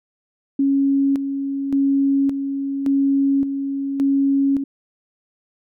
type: tone with tremolo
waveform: sine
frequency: 275.8 Hz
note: C#4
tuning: 9 cents flat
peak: -14 dBFS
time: 0.59-4.64 s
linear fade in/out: 5 ms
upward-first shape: square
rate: 0.88 Hz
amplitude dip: 55%
effects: none